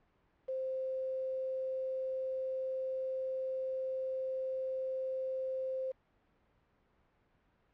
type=tone with quantisation; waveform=sine; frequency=523.3 Hz; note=C5; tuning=in tune; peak=-34 dBFS; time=0.48-5.92 s; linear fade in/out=10 ms; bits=9; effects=pink hiss -72 dBFS RMS until 7.73 s + low-pass 2000 Hz 12 dB/octave